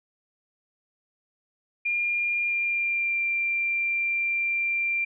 sine tone with pitch glide, 2407 to 2370 Hz, D7 to D7, +42 to +15 cents, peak -23 dBFS, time 1.85-5.05 s, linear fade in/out 10 ms, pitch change -27 cents, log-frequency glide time 2.42-3.21 s, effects none

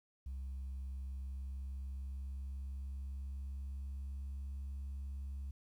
sine tone with pitch glide, 66.2 to 68.46 Hz, C2 to C#2, +21 to -21 cents, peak -38 dBFS, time 0.26-5.51 s, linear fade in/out 5 ms, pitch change +58 cents, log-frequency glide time 0.79-4.49 s, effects tanh soft clip ceiling -39 dBFS + 12-bit

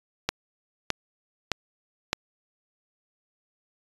click train, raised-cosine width 0.2 ms, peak -6 dBFS, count 4, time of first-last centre 0.29-2.13 s, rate 1.63 Hz, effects resampled to 24000 Hz

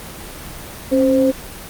sine tone pair together, 270.6 / 523 Hz, C#4 / C5, -42 / -1 cents, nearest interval major seventh, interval 1141 cents, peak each -14 dBFS, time 0.91-1.32 s, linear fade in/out 20 ms, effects pink hiss -33 dBFS RMS until 1.69 s + Opus 24 kbps

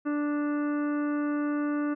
harmonic tone, 293.7 Hz, D4, in tune, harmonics 1 / 2 / 3 / 4 / 5 / 6 / 7 / 9, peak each -26 / -38 / -48 / -39 / -41 / -49 / -54 / -55 dBFS, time 0.05-1.95 s, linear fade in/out 20 ms, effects none

